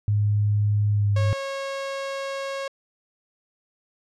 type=tone with pitch glide; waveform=sine; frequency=103.9 to 101.47 Hz; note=G#2 to G#2; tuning=+1 to -40 cents; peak=-18 dBFS; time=0.08-1.33 s; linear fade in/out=0 ms; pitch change=-41 cents; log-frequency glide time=0.91-1.15 s
type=tone; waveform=sawtooth; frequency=547 Hz; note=C#5; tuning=23 cents flat; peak=-24 dBFS; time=1.16-2.68 s; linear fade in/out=5 ms
effects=low-pass 6000 Hz 12 dB/octave